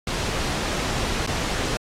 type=noise with dropouts; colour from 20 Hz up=pink; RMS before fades=-26 dBFS; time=0.07-1.77 s; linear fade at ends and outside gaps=2 ms; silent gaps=1.265-1.273 s; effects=low-pass 7000 Hz 12 dB/octave + AAC 48 kbps